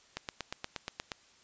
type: click train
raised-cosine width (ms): 0.2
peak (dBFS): -18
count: 9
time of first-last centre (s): 0.17-1.118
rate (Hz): 8.44
effects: white hiss -62 dBFS RMS until 1.43 s + resampled to 16000 Hz